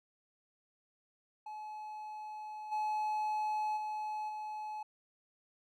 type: tone with level steps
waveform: triangle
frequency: 854 Hz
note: G#5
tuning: 48 cents sharp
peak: -40 / -30 / -34 / -37 dBFS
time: 1.46-4.83 s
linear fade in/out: 5 ms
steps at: 2.71 / 3.76 / 4.28 s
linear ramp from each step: 20 ms
effects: none